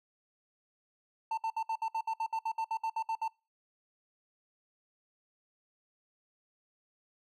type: tone bursts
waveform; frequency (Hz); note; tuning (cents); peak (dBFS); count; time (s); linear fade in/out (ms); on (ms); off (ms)
triangle; 895; A5; +29; -28; 16; 1.31-3.28; 5; 65; 62
effects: noise-tail reverb RT60 0.3 s tail -24 dB re dry